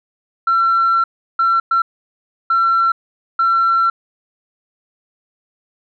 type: tone bursts at uneven times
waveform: sine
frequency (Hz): 1353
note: E6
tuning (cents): +45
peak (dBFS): -10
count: 5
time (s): 0.47-1.04 / 1.39-1.6 / 1.71-1.82 / 2.5-2.92 / 3.39-3.9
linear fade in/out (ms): 5
effects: tanh soft clip ceiling -8 dBFS